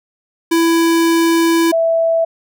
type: tone pair in turn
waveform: square / sine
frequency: 332.2 / 659.4 Hz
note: E4 / E5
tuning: +13 / 0 cents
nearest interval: octave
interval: 1187 cents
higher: second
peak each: -11 dBFS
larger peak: neither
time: 0.51-1.72 / 1.72-2.25 s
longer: first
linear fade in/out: 10 ms
effects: none